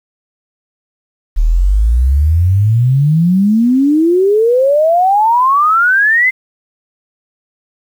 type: exponential sweep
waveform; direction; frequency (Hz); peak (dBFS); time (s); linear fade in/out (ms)
sine; up; 36.71 to 2093; -7; 1.36-6.31; 20
effects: 7-bit